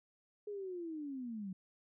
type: linear sweep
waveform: sine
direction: down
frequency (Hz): 421.2 to 181.8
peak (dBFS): -40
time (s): 0.47-1.53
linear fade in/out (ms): 5
effects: none